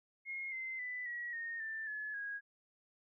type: tone with pitch steps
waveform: sine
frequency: 2150 / 2070 / 1992.2 / 1917.6 / 1845.9 / 1776.9 / 1710.4 / 1646.4 Hz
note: C7 / C7 / B6 / A#6 / A#6 / A6 / A6 / G#6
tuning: +47 / -19 / +15 / +48 / -18 / +17 / -49 / -16 cents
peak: -39 dBFS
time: 0.25-2.41 s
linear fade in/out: 50 ms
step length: 270 ms
effects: none